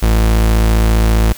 40% pulse tone, 55 Hz, A1, in tune, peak -8 dBFS, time 0.02-1.33 s, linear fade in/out 10 ms, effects white hiss -35 dBFS RMS until 1.37 s

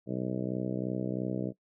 harmonic tone, 63 Hz, B1, 35 cents sharp, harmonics 2 / 3 / 4 / 5 / 6 / 7 / 8 / 9 / 10, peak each -38 / -35 / -39 / -37 / -41 / -40 / -44 / -43 / -45 dBFS, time 0.06-1.53 s, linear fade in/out 50 ms, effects noise-tail reverb RT60 0.1 s tail -18 dB re dry

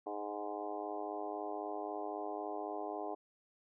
harmonic tone with a mistuned harmonic, 103.83 Hz, G#2, in tune, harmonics 3 / 4 / 5 / 6 / 7 / 8 / 9 / 10, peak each -46 / -44 / -51 / -46 / -44 / -46 / -54 / -51 dBFS, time 0.06-3.15 s, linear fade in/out 10 ms, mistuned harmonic 8, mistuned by -20 cents, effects none

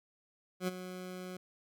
20% pulse tone with ADSR envelope, 183.1 Hz, F#3, 18 cents flat, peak -25 dBFS, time 0.6-1.37 s, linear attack 77 ms, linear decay 23 ms, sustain -12 dB, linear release 5 ms, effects none

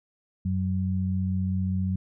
sine tone pair together, 92.3 / 187.45 Hz, F#2 / F#3, -4 / +23 cents, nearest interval octave, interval 1227 cents, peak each -26 / -27 dBFS, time 0.45-1.96 s, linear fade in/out 5 ms, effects none

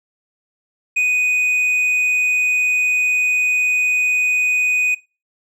triangle tone with tanh clipping, 2489 Hz, D#7, in tune, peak -15 dBFS, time 0.96-4.95 s, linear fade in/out 10 ms, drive 9 dB, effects noise-tail reverb RT60 0.3 s tail -21 dB re dry

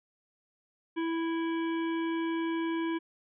harmonic tone, 329.6 Hz, E4, in tune, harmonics 1 / 3 / 5 / 7 / 9 / 10, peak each -29 / -39 / -43 / -45 / -51 / -51 dBFS, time 0.96-2.99 s, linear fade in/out 20 ms, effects none

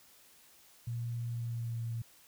sine tone with pitch glide, 118.3 to 115.66 Hz, A#2 to A#2, +26 to -13 cents, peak -34 dBFS, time 0.87-2.02 s, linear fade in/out 5 ms, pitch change -39 cents, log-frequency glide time 1.32-1.89 s, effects white hiss -61 dBFS RMS until 2.27 s

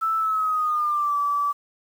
sine tone with pitch glide, 1318.5 to 1154.5 Hz, E6 to D6, 0 to -30 cents, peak -20 dBFS, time 0.01-1.53 s, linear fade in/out 20 ms, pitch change -230 cents, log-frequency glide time 0.18-1.17 s, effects 8-bit

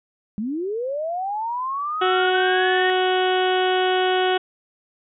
sine linear sweep, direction up, 196 to 1864.7 Hz, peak -23 dBFS, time 0.38-2.9 s, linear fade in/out 0 ms
harmonic tone, 370 Hz, F#4, in tune, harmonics 1 / 2 / 3 / 4 / 5 / 6 / 7 / 8 / 9 / 10, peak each -20 / -22 / -32 / -27 / -33 / -37 / -36 / -30 / -31 / -43 dBFS, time 2.01-4.38 s, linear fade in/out 10 ms
effects none

